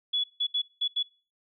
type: tone bursts at uneven times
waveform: sine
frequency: 3400 Hz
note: G#7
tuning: 40 cents sharp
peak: -24 dBFS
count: 5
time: 0.13-0.24 / 0.4-0.47 / 0.54-0.62 / 0.81-0.88 / 0.96-1.03 s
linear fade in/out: 10 ms
effects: noise-tail reverb RT60 0.4 s tail -24 dB re dry